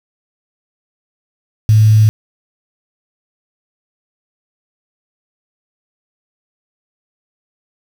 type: tone with quantisation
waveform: sine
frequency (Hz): 108.4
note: A2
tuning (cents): -25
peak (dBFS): -5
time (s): 1.69-2.09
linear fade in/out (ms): 0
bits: 5
effects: none